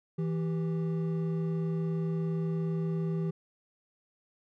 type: tone pair together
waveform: triangle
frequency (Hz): 163.8 / 391.4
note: E3 / G4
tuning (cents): -11 / -3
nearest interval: octave + minor third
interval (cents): 1508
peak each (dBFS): -27 / -35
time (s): 0.18-3.31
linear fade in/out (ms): 10
effects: none